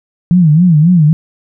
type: tone with vibrato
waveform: sine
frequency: 164.81 Hz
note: E3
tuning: in tune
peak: -4 dBFS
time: 0.31-1.13 s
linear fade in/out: 0 ms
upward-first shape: sine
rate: 3.7 Hz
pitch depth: 180 cents each way
effects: none